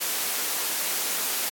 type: high-pass noise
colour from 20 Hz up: white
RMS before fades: -27 dBFS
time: 0-1.5 s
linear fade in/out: 20 ms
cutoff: 290 Hz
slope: 12 dB/octave
effects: AAC 64 kbps